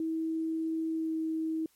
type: tone with pitch glide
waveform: sine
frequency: 322.5 to 319.7 Hz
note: E4 to D#4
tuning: -38 to +47 cents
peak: -29 dBFS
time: 0-1.66 s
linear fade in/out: 2 ms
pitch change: -15 cents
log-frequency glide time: 0.91-1.16 s
effects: white hiss -68 dBFS RMS until 1.75 s + MP3 64 kbps